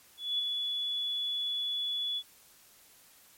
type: tone with ADSR envelope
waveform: sine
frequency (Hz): 3418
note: G#7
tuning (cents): +49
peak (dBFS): -26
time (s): 0.17-2.23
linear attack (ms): 220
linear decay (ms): 10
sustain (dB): -4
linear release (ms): 57
effects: white hiss -59 dBFS RMS until 3.37 s + MP3 64 kbps